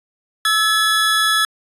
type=tone cluster; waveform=square; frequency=1311 / 1707 / 3390 Hz; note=E6 / G#6 / G#7; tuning=-10 / +47 / +35 cents; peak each=-19 dBFS; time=0.45-1.45 s; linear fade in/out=2 ms; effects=resampled to 32000 Hz